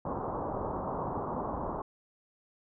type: low-pass noise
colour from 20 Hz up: white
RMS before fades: -35 dBFS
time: 0.05-1.82 s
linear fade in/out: 5 ms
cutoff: 1100 Hz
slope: 48 dB/octave
effects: none